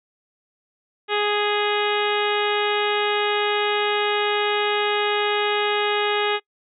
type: harmonic tone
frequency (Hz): 415.3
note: G#4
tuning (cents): 0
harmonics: 1 / 2 / 3 / 4 / 5 / 6 / 7 / 8 / 9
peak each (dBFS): -23 / -26 / -28 / -29 / -30 / -31 / -31 / -32 / -33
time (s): 1.08-6.4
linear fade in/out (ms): 50
effects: noise-tail reverb RT60 0.1 s tail -25 dB re dry